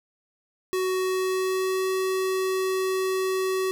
square tone with pitch glide, 372.6 to 377.4 Hz, F#4 to F#4, +12 to +34 cents, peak -24 dBFS, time 0.73-3.71 s, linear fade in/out 0 ms, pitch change +22 cents, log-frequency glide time 0.88-1.89 s, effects 9-bit

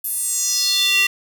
square tone with high-pass filter sweep, 392 Hz, G4, in tune, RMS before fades -19 dBFS, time 0.04-1.07 s, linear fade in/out 5 ms, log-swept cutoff 12000 to 2400 Hz, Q 4.4, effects none

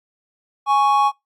triangle tone pair together, 830.6 / 1108.7 Hz, G#5 / C#6, 0 / 0 cents, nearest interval perfect fourth, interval 500 cents, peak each -14 dBFS, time 0.66-1.12 s, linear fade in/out 50 ms, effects noise-tail reverb RT60 0.2 s tail -25 dB re dry + AAC 64 kbps

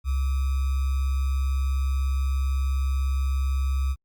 sine tone with sample-and-hold, 67 Hz, C2, 42 cents sharp, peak -21 dBFS, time 0.04-3.96 s, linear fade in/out 50 ms, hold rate 1225 Hz, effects Opus 48 kbps

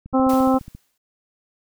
click train, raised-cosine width 5 ms, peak -25 dBFS, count 11, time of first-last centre 0.06-0.75 s, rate 14.5 Hz
harmonic tone, 262.1 Hz, C4, 3 cents sharp, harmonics 1 / 2 / 3 / 4 / 5, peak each -16 / -21 / -22 / -27 / -27 dBFS, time 0.13-0.59 s, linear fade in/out 20 ms
white noise with exponential decay, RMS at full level -34 dBFS, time 0.29-0.98 s, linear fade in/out 5 ms, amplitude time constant 150 ms
effects none

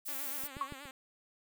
violet noise, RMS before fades -39 dBFS, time 0.05-0.48 s, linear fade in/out 20 ms
5% pulse tone with vibrato, 277.2 Hz, C#4, in tune, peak -35 dBFS, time 0.08-0.91 s, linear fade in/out 2 ms, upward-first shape sine, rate 8.3 Hz, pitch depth 100 cents each way
clicks, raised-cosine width 3 ms, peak -40 / -31 / -31 / -39 dBFS, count 4, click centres 0.437 / 0.568 / 0.723 / 0.855 s
sine tone with exponential decay, 1108.7 Hz, C#6, in tune, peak -27 dBFS, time 0.61-0.73 s, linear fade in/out 2 ms, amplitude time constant 24 ms
effects none

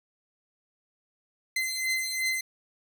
sawtooth beating tone pair, 2060 / 2062.8 Hz, C7 / C7, -28 / -25 cents, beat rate 2.8 Hz, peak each -26 / -28 dBFS, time 1.56-2.41 s, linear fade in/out 5 ms, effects none

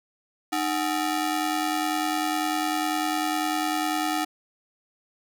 sawtooth ring-modulated tone, 524 Hz, C5, 2 cents sharp, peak -17 dBFS, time 0.52-4.25 s, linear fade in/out 10 ms, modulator 217 Hz, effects none

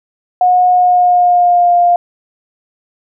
sine tone with pitch glide, 725 to 701.5 Hz, F#5 to F5, -35 to +8 cents, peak -6 dBFS, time 0.41-1.96 s, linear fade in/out 2 ms, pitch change -57 cents, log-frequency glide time 0.69-1.75 s, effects none

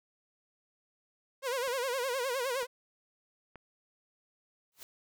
sawtooth tone with vibrato, 511 Hz, C5, 41 cents flat, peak -27 dBFS, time 1.42-2.67 s, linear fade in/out 50 ms, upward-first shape sine, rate 9.7 Hz, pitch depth 130 cents each way
clicks, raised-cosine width 0.5 ms, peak -33 dBFS, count 3, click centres 1.677 / 2.63 / 3.557 s
white noise with exponential growth, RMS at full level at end -44 dBFS, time 4.72-4.83 s, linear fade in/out 1 ms, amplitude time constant 22 ms
effects none

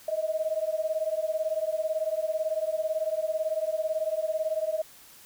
sine beating tone pair, 622.3 / 640.3 Hz, D#5 / D#5, 0 / +49 cents, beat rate 18 Hz, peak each -29 dBFS, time 0.08-4.82 s, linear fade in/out 5 ms, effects white hiss -52 dBFS RMS until 5.25 s

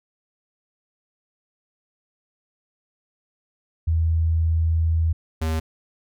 sine / square tone pair in turn, 81.5 / 79.87 Hz, E2 / D#2, -19 / +46 cents, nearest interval unison, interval 35 cents, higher first, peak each -17 / -22 dBFS, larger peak first, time 3.87-5.13 / 5.41-5.6 s, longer first, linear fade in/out 10 ms, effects none

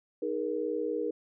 sine chord, D# suspended fourth, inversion none, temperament equal with one note detuned, 311.1 / 415.3 / 475.7 Hz, D#4 / G#4 / A#4, 0 / 0 / +35 cents, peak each -35 / -34 / -32 dBFS, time 0.22-1.11 s, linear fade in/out 5 ms, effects none

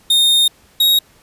45% pulse tone pair in turn, 3680 / 3777 Hz, A#7 / A#7, -23 / +22 cents, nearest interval unison, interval 45 cents, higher second, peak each -10 dBFS, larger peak neither, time 0.1-0.48 / 0.8-0.99 s, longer first, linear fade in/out 5 ms, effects pink hiss -51 dBFS RMS until 1.22 s + resampled to 32000 Hz

